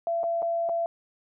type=tone with dropouts; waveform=sine; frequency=675 Hz; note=E5; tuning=41 cents sharp; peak=-24 dBFS; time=0.07-0.86 s; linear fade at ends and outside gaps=1 ms; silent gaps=0.233-0.239 / 0.421-0.427 / 0.69-0.694 s; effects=none